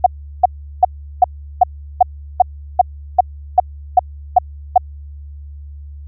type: tone bursts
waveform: sine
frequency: 731 Hz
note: F#5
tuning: 21 cents flat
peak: -3 dBFS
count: 13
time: 0.04-4.779 s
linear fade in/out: 5 ms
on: 23 ms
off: 370 ms
effects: added 72 Hz sine -30 dBFS peak until 6.07 s